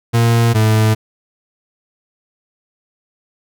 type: tone pair in turn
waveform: 40% pulse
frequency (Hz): 116.54 / 109.1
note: A#2 / A2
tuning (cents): 0 / -14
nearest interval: minor second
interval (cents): 114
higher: first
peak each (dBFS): -9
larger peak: neither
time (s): 0.13-0.54 / 0.54-0.95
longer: neither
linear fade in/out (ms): 20
effects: none